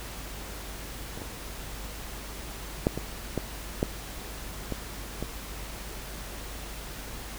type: clicks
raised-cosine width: 2 ms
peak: -25 / -26 / -8 / -17 / -13 / -10 / -17 / -18 dBFS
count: 8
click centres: 1.175 / 1.218 / 2.869 / 2.976 / 3.377 / 3.829 / 4.723 / 5.226 s
effects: added 50 Hz sine -41 dBFS peak until 7.38 s + pink hiss -41 dBFS RMS until 7.38 s